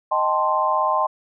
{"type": "chord", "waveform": "sine", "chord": "A half-diminished seventh", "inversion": "second", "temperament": "equal", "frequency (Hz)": [622.3, 784, 880, 1046.5], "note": ["Eb5", "G5", "A5", "C6"], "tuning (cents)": [0, 0, 0, 0], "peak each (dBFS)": [-24, -25, -24, -20], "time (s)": [0.11, 1.07], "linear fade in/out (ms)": 10, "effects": []}